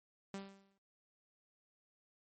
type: tone with exponential decay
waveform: sawtooth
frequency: 196 Hz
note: G3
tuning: in tune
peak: -37 dBFS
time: 0.34-0.78 s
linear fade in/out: 2 ms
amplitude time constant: 95 ms
effects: MP3 32 kbps